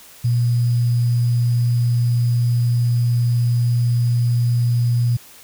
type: tone with sample-and-hold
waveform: sine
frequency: 119.8 Hz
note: A#2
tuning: 48 cents sharp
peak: -14 dBFS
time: 0.24-5.17 s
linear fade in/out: 10 ms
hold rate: 4900 Hz
effects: white hiss -44 dBFS RMS until 5.43 s